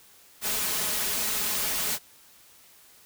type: noise with comb filter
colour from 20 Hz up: white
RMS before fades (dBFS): -28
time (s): 0.41-1.99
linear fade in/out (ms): 50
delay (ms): 4.7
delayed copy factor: +0.55
effects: white hiss -55 dBFS RMS until 3.05 s